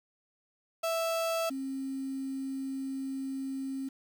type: tone pair in turn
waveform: 35% pulse / sine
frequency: 659.3 / 268.4 Hz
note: E5 / C4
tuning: 0 / +44 cents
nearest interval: octave + major third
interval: 1556 cents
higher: first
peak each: -27 / -33 dBFS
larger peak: first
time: 0.83-1.5 / 1.5-3.89 s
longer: second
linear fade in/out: 10 ms
effects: 9-bit